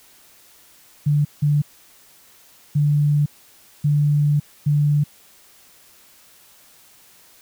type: tone bursts at uneven times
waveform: sine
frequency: 146.83 Hz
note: D3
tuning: in tune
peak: -14 dBFS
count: 5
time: 1.06-1.25 / 1.42-1.62 / 2.75-3.26 / 3.84-4.4 / 4.66-5.04 s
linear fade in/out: 10 ms
effects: white hiss -51 dBFS RMS until 7.41 s